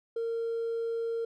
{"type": "tone with hard clipping", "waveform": "triangle", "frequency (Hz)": 460, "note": "A#4", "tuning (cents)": -23, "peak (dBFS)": -29, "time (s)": [0.16, 1.25], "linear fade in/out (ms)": 5, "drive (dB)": 2, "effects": []}